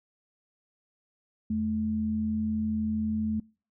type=tone pair together; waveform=sine; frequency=84.3 / 217 Hz; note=E2 / A3; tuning=+39 / -24 cents; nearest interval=octave + major third; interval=1637 cents; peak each=-36 / -26 dBFS; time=1.5-3.4 s; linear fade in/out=5 ms; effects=noise-tail reverb RT60 0.4 s tail -26 dB re dry